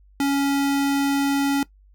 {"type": "tone", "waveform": "square", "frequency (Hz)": 279.1, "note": "C#4", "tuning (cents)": 12, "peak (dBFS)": -19, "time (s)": [0.2, 1.63], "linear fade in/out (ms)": 2, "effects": ["noise-tail reverb RT60 0.1 s tail -19 dB re dry", "added 49 Hz sine -50 dBFS peak until 1.94 s"]}